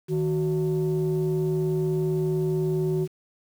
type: tone pair together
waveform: sine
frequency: 156.49 / 372.2 Hz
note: D#3 / F#4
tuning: +10 / +10 cents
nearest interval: octave + minor third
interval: 1500 cents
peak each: -23 / -23 dBFS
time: 0.08-3.08 s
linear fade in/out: 50 ms
effects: tanh soft clip ceiling -18 dBFS + 8-bit